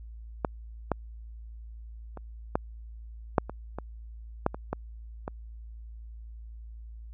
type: clicks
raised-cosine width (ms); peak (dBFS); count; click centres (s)
1; -11 / -11 / -26 / -10 / -6 / -22 / -20 / -9 / -22 / -15 / -19; 11; 0.448 / 0.917 / 2.173 / 2.555 / 3.382 / 3.496 / 3.786 / 4.464 / 4.545 / 4.73 / 5.279
effects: added 56 Hz sine -41 dBFS peak until 7.13 s